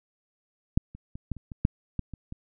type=clicks; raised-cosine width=5 ms; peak=-8 / -30 / -26 / -17 / -30 / -26 / -8 / -16 / -26 / -25 dBFS; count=10; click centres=0.775 / 0.95 / 1.155 / 1.317 / 1.367 / 1.518 / 1.651 / 1.993 / 2.137 / 2.324 s; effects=none